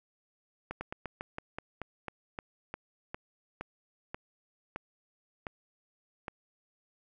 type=slowing click train; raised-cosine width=0.5 ms; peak=-22 dBFS; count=17; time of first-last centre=0.71-6.282 s; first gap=100 ms; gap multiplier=1.15; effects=none